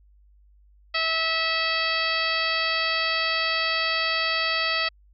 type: harmonic tone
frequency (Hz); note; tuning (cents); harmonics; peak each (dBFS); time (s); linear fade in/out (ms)
650; E5; -24; 1 / 2 / 3 / 4 / 5 / 6 / 7 / 8; -33 / -29 / -28 / -29 / -31 / -34 / -29 / -38; 0.94-4.89; 10
effects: added 50 Hz sine -53 dBFS peak until 5.13 s